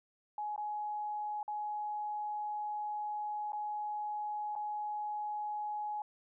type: tone with dropouts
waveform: sine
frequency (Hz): 840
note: G#5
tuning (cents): +19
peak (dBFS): -35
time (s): 0.38-6.02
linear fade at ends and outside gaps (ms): 2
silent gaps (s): 0.562-0.578 / 1.43-1.479 / 3.521-3.531 / 4.553-4.561
effects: none